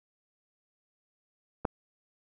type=clicks; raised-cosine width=1 ms; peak=-29 / -13 dBFS; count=2; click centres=1.648 / 1.652 s; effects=none